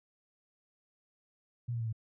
sine tone with pitch steps, 120 / 116.85 / 113.79 / 110.81 Hz, B2 / A#2 / A#2 / A2, -49 / +5 / -41 / +13 cents, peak -32 dBFS, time 1.68-1.928 s, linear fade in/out 10 ms, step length 62 ms, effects none

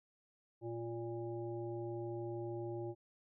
harmonic tone, 116.54 Hz, A#2, in tune, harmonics 1 / 3 / 5 / 7, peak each -45 / -41 / -50 / -52 dBFS, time 0.61-2.95 s, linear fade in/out 50 ms, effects none

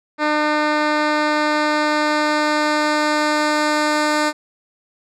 10% pulse tone with low-pass filter sweep, 301.8 Hz, D4, 47 cents sharp, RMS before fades -18 dBFS, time 0.18-4.33 s, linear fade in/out 50 ms, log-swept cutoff 3400 to 8000 Hz, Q 0.8, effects none

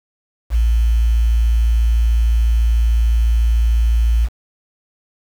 sine tone with quantisation, 56.9 Hz, A#1, 41 cents flat, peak -11 dBFS, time 0.5-4.29 s, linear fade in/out 50 ms, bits 6, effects none

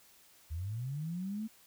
sine linear sweep, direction up, 73.7 to 225.4 Hz, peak -35 dBFS, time 0.5-1.48 s, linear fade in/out 20 ms, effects white hiss -62 dBFS RMS until 1.66 s

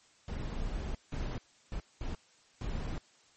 brown noise bursts at uneven times, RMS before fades -36 dBFS, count 5, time 0.28-0.95 / 1.12-1.38 / 1.72-1.8 / 2.01-2.15 / 2.61-2.98 s, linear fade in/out 2 ms, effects white hiss -64 dBFS RMS until 3.36 s + MP3 32 kbps

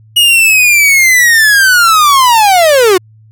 45% pulse linear sweep, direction down, 2900 to 349.2 Hz, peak -4 dBFS, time 0.16-2.98 s, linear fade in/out 10 ms, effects added 109 Hz sine -38 dBFS peak until 3.31 s

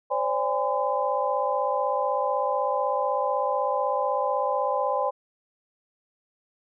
sine tone cluster, 520 / 576 / 814 / 1018 Hz, C5 / D5 / G#5 / C6, -11 / -34 / -35 / -48 cents, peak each -28 dBFS, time 0.1-5.11 s, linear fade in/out 20 ms, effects none

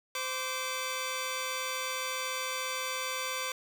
10% pulse tone pair together, 517.1 / 1162 Hz, C5 / D6, -20 / -19 cents, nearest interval octave + major second, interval 1401 cents, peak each -27 dBFS, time 0.15-3.52 s, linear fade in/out 2 ms, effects none

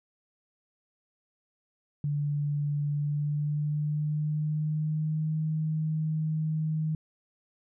sine tone with pitch glide, 145.9 to 156.37 Hz, D3 to D#3, -11 to +9 cents, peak -26 dBFS, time 2.04-6.95 s, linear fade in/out 2 ms, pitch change +120 cents, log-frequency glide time 2.91-5.36 s, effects none

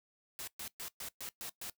white noise bursts, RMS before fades -43 dBFS, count 7, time 0.39-1.698 s, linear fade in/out 0 ms, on 84 ms, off 120 ms, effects noise-tail reverb RT60 0.1 s tail -19 dB re dry

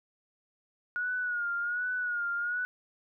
sine tone with vibrato, 1445 Hz, F#6, 41 cents flat, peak -29 dBFS, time 0.96-2.65 s, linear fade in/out 0 ms, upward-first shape sine, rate 1.3 Hz, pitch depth 59 cents each way, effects none

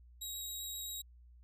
15% pulse tone with vibrato, 3820 Hz, A#7, 42 cents sharp, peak -34 dBFS, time 0.21-1.02 s, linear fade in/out 10 ms, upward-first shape triangle, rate 7.6 Hz, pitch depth 8 cents each way, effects added 60 Hz sine -56 dBFS peak until 1.43 s

